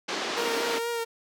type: band-pass noise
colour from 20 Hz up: pink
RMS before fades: -31 dBFS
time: 0.08-0.79 s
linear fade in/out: 10 ms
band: 280 to 5900 Hz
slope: 24 dB/octave
type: tone with vibrato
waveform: sawtooth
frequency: 466.2 Hz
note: A#4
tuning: in tune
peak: -24 dBFS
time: 0.36-1.05 s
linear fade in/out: 20 ms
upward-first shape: triangle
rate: 4.2 Hz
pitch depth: 29 cents each way
effects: none